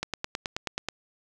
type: click train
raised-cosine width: 0.2 ms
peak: -12 dBFS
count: 9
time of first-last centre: 0.03-0.887 s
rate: 9.34 Hz
effects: none